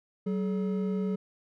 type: tone pair together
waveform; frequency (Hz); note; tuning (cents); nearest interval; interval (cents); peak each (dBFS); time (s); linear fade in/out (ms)
triangle; 190 / 426.5; F#3 / G#4; +46 / +46; octave + major second; 1400; -26 / -32; 0.26-1.16; 10
effects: none